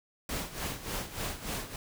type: noise with tremolo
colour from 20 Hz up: pink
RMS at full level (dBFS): -34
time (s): 0.29-1.76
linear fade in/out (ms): 2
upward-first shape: sine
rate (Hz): 3.4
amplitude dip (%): 75
effects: none